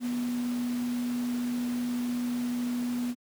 sine tone in noise, 243.8 Hz, B3, 22 cents flat, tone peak -27 dBFS, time 0-3.15 s, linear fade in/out 50 ms, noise pink, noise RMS -43 dBFS, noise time 0-3.15 s, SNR +13 dB, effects high-pass 150 Hz 12 dB/octave

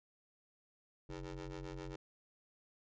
20% pulse ring-modulated tone, 90.5 Hz, F#2, 38 cents flat, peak -36 dBFS, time 1.09-1.96 s, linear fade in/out 5 ms, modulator 230 Hz, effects resampled to 16000 Hz

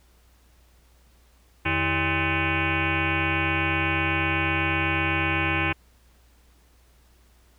sine tone with frequency modulation, 1286 Hz, E6, 43 cents flat, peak -21 dBFS, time 1.65-5.73 s, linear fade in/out 10 ms, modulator 240 Hz, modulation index 6, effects added 60 Hz sine -56 dBFS peak until 7.58 s + pink hiss -62 dBFS RMS until 7.58 s

